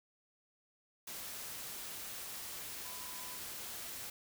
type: tone in noise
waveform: sine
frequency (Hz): 1000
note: B5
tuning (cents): +21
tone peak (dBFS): -54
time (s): 2.84-3.38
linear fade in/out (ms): 5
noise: white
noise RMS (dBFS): -45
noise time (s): 1.07-4.1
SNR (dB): -12
effects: none